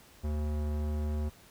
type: tone with low-pass filter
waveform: square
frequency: 75.1 Hz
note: D2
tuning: 39 cents sharp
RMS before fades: -32 dBFS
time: 0.23-1.3 s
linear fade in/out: 20 ms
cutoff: 830 Hz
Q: 0.53
effects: pink hiss -57 dBFS RMS until 1.5 s